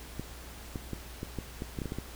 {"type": "clicks", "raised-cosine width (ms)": 3, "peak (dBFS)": -22, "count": 11, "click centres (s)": [0.196, 0.758, 0.933, 1.231, 1.387, 1.621, 1.788, 1.818, 1.857, 1.921, 1.986], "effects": ["added 60 Hz sine -46 dBFS peak until 2.15 s", "pink hiss -48 dBFS RMS until 2.15 s"]}